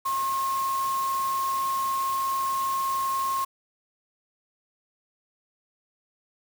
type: tone in noise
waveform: sine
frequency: 1075 Hz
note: C6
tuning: 47 cents sharp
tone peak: -24 dBFS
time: 0.05-3.45 s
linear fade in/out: 10 ms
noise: white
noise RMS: -38 dBFS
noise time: 0.05-3.45 s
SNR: +11 dB
effects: none